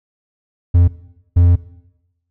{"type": "tone bursts at uneven times", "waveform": "triangle", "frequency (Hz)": 87.31, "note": "F2", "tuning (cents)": 0, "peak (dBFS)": -5, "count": 2, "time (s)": [[0.74, 0.88], [1.36, 1.56]], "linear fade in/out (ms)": 10, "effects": ["noise-tail reverb RT60 0.9 s tail -18 dB re dry"]}